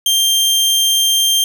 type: tone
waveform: sawtooth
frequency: 3174 Hz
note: G7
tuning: 21 cents sharp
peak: -8 dBFS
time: 0.06-1.44 s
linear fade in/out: 2 ms
effects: none